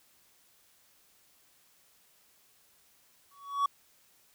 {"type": "tone with exponential growth", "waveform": "triangle", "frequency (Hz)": 1126, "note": "C#6", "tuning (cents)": 27, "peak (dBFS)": -20, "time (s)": [3.31, 3.66], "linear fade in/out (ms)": 5, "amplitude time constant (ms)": 76, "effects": ["white hiss -65 dBFS RMS until 4.34 s"]}